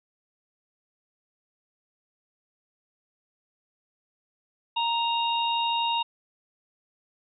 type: harmonic tone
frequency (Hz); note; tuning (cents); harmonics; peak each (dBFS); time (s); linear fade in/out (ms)
932.3; A#5; 0; 1 / 3 / 4; -25 / -30 / -31; 4.76-6.03; 10
effects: none